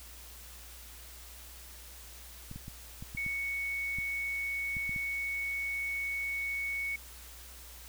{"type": "clicks", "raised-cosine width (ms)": 5, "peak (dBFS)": -30, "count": 10, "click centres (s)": [2.514, 2.56, 2.681, 3.025, 3.149, 3.264, 3.986, 4.768, 4.894, 4.962]}
{"type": "tone", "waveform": "sine", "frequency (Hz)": 2221, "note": "C#7", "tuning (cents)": 3, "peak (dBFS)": -32, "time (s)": [3.17, 6.96], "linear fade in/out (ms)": 5}
{"effects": ["added 60 Hz sine -51 dBFS peak until 7.88 s", "white hiss -51 dBFS RMS until 7.88 s"]}